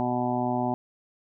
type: harmonic tone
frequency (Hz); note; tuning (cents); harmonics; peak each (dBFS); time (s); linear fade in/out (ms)
123.47; B2; 0; 1 / 2 / 3 / 5 / 6 / 7 / 8; -34 / -28 / -34 / -33 / -30 / -32 / -39; 0-0.74; 0
effects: none